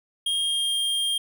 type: tone with pitch glide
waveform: square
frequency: 3235 to 3211 Hz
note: G#7 to G7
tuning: -46 to +41 cents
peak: -23 dBFS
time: 0.26-1.18 s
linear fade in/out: 5 ms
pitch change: -13 cents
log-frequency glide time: 0.38-0.77 s
effects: none